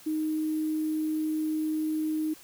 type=tone with sample-and-hold; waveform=sine; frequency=311.1 Hz; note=D#4; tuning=in tune; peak=-26 dBFS; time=0.06-2.34 s; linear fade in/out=10 ms; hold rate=11025 Hz; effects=white hiss -52 dBFS RMS until 2.43 s